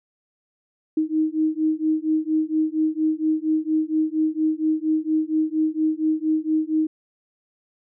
sine beating tone pair, 311.1 / 315.4 Hz, D#4 / D#4, 0 / +24 cents, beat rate 4.3 Hz, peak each -22 dBFS, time 0.97-6.87 s, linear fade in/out 5 ms, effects none

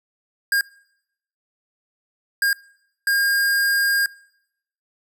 square tone bursts at uneven times, 1616 Hz, G#6, 48 cents flat, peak -17 dBFS, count 3, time 0.52-0.61 / 2.42-2.53 / 3.07-4.06 s, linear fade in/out 2 ms, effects noise-tail reverb RT60 0.8 s tail -24 dB re dry

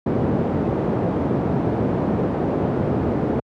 pink band-pass noise, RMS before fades -21 dBFS, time 0.06-3.4 s, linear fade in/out 5 ms, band 120 to 550 Hz, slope 12 dB/octave, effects high-pass 60 Hz 12 dB/octave

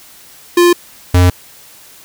square tone pair in turn, 349.2 / 89.55 Hz, F4 / F2, 0 / +44 cents, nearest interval 2 octaves, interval 2356 cents, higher first, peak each -6 dBFS, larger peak neither, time 0.57-0.73 / 1.14-1.3 s, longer neither, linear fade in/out 5 ms, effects white hiss -40 dBFS RMS until 2.04 s

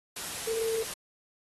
sine tone in noise, 449.7 Hz, A4, 38 cents sharp, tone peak -28 dBFS, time 0.47-0.83 s, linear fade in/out 5 ms, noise white, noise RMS -37 dBFS, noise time 0.16-0.94 s, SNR +6 dB, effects AAC 32 kbps

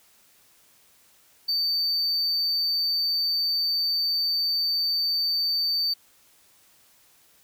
triangle tone, 4583 Hz, D8, 43 cents flat, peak -21 dBFS, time 1.48-5.94 s, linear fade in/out 10 ms, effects white hiss -59 dBFS RMS until 7.43 s

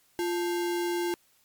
sine tone with sample-and-hold, 347.9 Hz, F4, 7 cents flat, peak -26 dBFS, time 0.19-1.14 s, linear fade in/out 0 ms, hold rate 1225 Hz, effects white hiss -65 dBFS RMS until 1.44 s + MP3 96 kbps

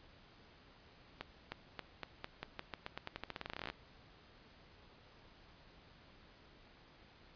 accelerating click train, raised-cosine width 0.3 ms, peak -25 dBFS, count 27, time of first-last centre 1.21-3.7 s, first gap 310 ms, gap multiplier 0.88, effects pink hiss -62 dBFS RMS until 7.35 s + resampled to 11025 Hz

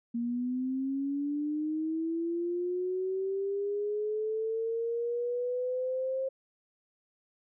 sine linear sweep, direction up, 233.1 to 533 Hz, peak -29 dBFS, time 0.14-6.29 s, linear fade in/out 10 ms, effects none

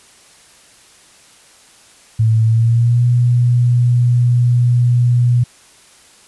sine tone with pitch glide, 111.6 to 121.7 Hz, A2 to B2, +25 to -25 cents, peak -9 dBFS, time 2.19-5.44 s, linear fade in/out 10 ms, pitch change +150 cents, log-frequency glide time 2.43-3.05 s, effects white hiss -46 dBFS RMS until 6.27 s + resampled to 24000 Hz

